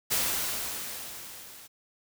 white noise with level ramp, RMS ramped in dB -26 to -49 dBFS, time 0.1-1.68 s, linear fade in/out 20 ms, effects none

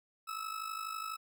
40% pulse tone with amplitude modulation, 1301 Hz, E6, 23 cents flat, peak -34 dBFS, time 0.27-1.17 s, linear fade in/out 20 ms, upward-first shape sine, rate 52.1 Hz, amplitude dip 70%, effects none

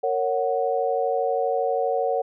sine chord, F# major, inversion first, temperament just, 462.5 / 555 / 740 Hz, A#4 / C#5 / F#5, -14 / +2 / 0 cents, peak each -25 dBFS, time 0.03-2.22 s, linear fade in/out 10 ms, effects none

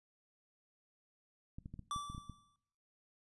clicks, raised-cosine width 5 ms, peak -34 dBFS, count 9, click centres 1.585 / 1.659 / 1.74 / 1.793 / 1.962 / 2.1 / 2.148 / 2.18 / 2.297 s
square tone with exponential decay, 1162 Hz, D6, 19 cents flat, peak -36 dBFS, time 1.91-2.56 s, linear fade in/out 1 ms, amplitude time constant 140 ms
effects noise-tail reverb RT60 0.7 s tail -18 dB re dry + resampled to 24000 Hz

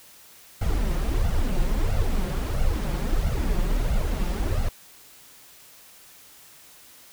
brown noise with flanger, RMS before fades -23 dBFS, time 0.61-4.69 s, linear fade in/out 5 ms, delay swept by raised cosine 1.4 to 5.7 ms, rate 1.5 Hz, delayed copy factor +0.75, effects white hiss -50 dBFS RMS until 7.12 s

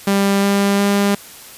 sawtooth tone with pitch steps, 198.3 / 199.68 / 201.1 Hz, G3 / G3 / G3, +20 / +32 / +44 cents, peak -9 dBFS, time 0.07-1.15 s, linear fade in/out 5 ms, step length 360 ms, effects white hiss -38 dBFS RMS until 1.57 s + resampled to 32000 Hz

